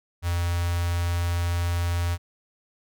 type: tone with notch filter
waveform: square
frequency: 86.5 Hz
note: F2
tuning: 16 cents flat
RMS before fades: -25 dBFS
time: 0.22-2.18 s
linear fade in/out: 50 ms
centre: 320 Hz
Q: 0.52
effects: none